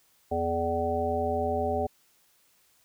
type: harmonic tone with a mistuned harmonic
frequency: 84.1 Hz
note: E2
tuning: 35 cents sharp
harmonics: 1 / 3 / 5 / 7 / 9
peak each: -34 / -35 / -31 / -31 / -30 dBFS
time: 0.31-1.87 s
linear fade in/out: 10 ms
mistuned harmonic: 3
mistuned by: -43 cents
effects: white hiss -65 dBFS RMS until 2.84 s